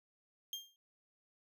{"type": "tone with exponential decay", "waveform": "35% pulse", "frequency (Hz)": 3203, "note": "G7", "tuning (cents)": 37, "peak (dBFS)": -35, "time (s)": [0.53, 0.76], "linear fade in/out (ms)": 1, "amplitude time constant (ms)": 50, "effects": []}